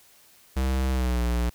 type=tone with pitch glide; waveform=square; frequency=65.41 to 59.64 Hz; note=C2 to A#1; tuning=0 to +40 cents; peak=-23 dBFS; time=0.56-1.5 s; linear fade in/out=10 ms; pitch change=-160 cents; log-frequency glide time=0.91-1.22 s; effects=white hiss -56 dBFS RMS until 1.54 s